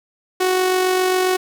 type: tone with amplitude modulation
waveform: sawtooth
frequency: 370 Hz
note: F#4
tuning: in tune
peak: -10 dBFS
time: 0.4-1.37 s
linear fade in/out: 10 ms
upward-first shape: sine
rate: 47.4 Hz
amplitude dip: 35%
effects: none